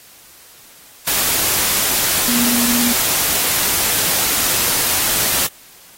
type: tone in noise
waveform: sine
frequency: 240 Hz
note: B3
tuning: 49 cents flat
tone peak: -18 dBFS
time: 2.28-2.93 s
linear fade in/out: 5 ms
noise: white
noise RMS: -17 dBFS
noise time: 1.07-5.47 s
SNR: -4 dB
effects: white hiss -44 dBFS RMS until 5.97 s + AAC 48 kbps